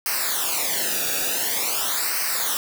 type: noise with flanger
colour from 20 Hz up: white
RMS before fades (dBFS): -24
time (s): 0.06-2.57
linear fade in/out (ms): 0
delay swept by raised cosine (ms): 0.28 to 0.97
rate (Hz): 0.47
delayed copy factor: -0.85
effects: none